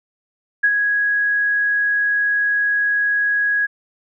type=tone with ADSR envelope; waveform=sine; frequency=1661.2 Hz; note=G#6; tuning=in tune; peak=-10 dBFS; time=0.63-3.67 s; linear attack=13 ms; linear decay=56 ms; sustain=-5 dB; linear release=21 ms; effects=none

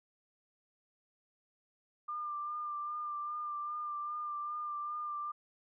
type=tone with vibrato; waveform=sine; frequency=1195 Hz; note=D6; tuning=30 cents sharp; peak=-36 dBFS; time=2.08-5.32 s; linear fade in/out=10 ms; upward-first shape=sine; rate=2.5 Hz; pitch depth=24 cents each way; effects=none

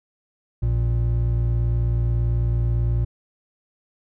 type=tone pair together; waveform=triangle; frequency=58.27 / 116.54 Hz; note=A#1 / A#2; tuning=0 / 0 cents; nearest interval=octave; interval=1200 cents; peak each=-19 / -19 dBFS; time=0.62-3.05 s; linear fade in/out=10 ms; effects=none

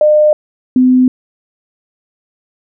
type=tone pair in turn; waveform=sine; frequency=605 / 254.4 Hz; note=D#5 / C4; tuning=-49 / -48 cents; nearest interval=octave + minor third; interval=1499 cents; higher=first; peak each=-5 dBFS; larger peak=neither; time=0.01-0.33 / 0.76-1.08 s; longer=neither; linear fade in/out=2 ms; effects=none

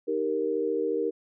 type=chord; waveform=sine; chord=Eb major; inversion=none; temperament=equal with one note detuned; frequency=309.7 / 392 / 466.2 Hz; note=Eb4 / G4 / Bb4; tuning=-8 / 0 / 0 cents; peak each=-32 / -30 / -27 dBFS; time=0.07-1.11 s; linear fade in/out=20 ms; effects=none

